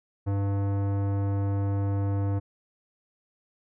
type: tone with tanh clipping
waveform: sine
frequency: 99.4 Hz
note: G2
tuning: 25 cents sharp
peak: -26 dBFS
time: 0.26-2.4 s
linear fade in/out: 20 ms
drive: 18 dB
effects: none